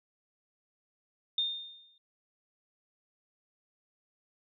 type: tone with exponential decay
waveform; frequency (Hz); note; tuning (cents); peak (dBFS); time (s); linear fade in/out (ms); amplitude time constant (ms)
sine; 3639; A#7; -42; -25; 1.38-1.98; 2; 130
effects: none